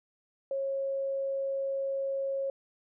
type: tone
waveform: sine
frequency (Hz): 545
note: C#5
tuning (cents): -29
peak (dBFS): -29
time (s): 0.51-2.5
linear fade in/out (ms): 2
effects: none